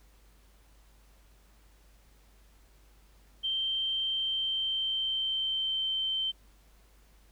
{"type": "tone with pitch glide", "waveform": "sine", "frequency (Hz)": [3136, 3107], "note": ["G7", "G7"], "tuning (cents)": [0, -16], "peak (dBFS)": -28, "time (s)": [3.43, 6.32], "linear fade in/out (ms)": 20, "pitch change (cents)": -16, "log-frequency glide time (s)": [4.02, 5.94], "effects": ["added 50 Hz sine -58 dBFS peak until 7.31 s", "pink hiss -65 dBFS RMS until 7.31 s"]}